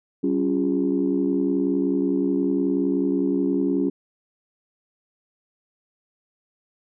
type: tone cluster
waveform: sine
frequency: 192.3 / 277.7 / 348.6 / 407.7 Hz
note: G3 / C#4 / F4 / G#4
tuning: -33 / +3 / -3 / -32 cents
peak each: -27 / -21 / -25 / -28 dBFS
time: 0.23-3.9 s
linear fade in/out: 10 ms
effects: tanh soft clip ceiling -10 dBFS